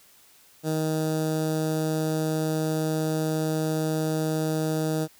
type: tone with notch filter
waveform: 15% pulse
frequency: 157 Hz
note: D#3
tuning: 16 cents sharp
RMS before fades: -26 dBFS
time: 0.63-5.08 s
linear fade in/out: 50 ms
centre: 2200 Hz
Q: 0.59
effects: white hiss -56 dBFS RMS until 5.19 s